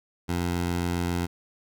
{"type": "tone", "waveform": "15% pulse", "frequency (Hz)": 87.31, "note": "F2", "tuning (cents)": 0, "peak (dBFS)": -19, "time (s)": [0.28, 1.27], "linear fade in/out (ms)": 20, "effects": []}